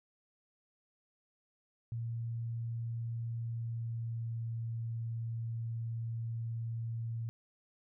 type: tone with pitch glide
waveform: sine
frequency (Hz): 115.9 to 114.83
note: A#2 to A#2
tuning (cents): -10 to -26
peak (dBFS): -35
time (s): 1.92-7.29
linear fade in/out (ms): 0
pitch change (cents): -16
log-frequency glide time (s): 3.37-4.47
effects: none